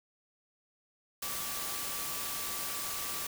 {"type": "tone in noise", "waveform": "sine", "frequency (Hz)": 1159, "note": "D6", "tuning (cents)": -23, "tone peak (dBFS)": -46, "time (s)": [1.22, 3.27], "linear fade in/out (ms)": 5, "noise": "white", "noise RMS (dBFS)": -37, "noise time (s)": [1.22, 3.27], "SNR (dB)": -12, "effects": []}